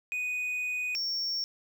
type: tone pair in turn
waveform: triangle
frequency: 2486 / 5485 Hz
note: D#7 / F8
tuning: -2 / -32 cents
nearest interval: octave + major second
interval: 1370 cents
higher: second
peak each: -28 dBFS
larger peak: neither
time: 0.12-0.95 / 0.95-1.44 s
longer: first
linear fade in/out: 0 ms
effects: none